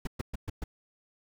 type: noise bursts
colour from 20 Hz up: brown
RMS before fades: -32 dBFS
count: 5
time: 0.05-0.64 s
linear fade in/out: 5 ms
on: 22 ms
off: 120 ms
effects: none